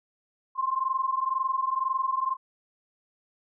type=tone pair together; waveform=sine; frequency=1046.5 / 1068.5 Hz; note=C6 / C6; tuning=0 / +36 cents; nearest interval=unison; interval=36 cents; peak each=-27 / -28 dBFS; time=0.55-2.37 s; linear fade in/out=50 ms; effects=none